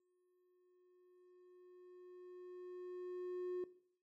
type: tone with exponential growth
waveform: triangle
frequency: 361.3 Hz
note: F#4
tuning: 41 cents flat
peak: -36 dBFS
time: 0-3.64 s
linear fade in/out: 2 ms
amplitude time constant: 790 ms
effects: noise-tail reverb RT60 0.6 s tail -18 dB re dry + tanh soft clip ceiling -34 dBFS